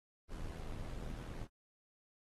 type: noise with amplitude modulation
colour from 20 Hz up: brown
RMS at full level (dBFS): -41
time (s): 0.28-1.48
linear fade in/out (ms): 50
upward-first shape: sine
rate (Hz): 79.5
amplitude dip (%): 60
effects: AAC 32 kbps